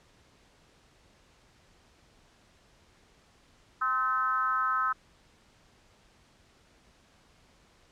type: tone with frequency modulation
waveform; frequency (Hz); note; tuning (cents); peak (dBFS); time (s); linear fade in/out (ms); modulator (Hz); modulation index
sine; 1286; E6; -43; -25; 3.81-4.93; 10; 244; 0.83
effects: pink hiss -62 dBFS RMS until 7.91 s + low-pass 7000 Hz 12 dB/octave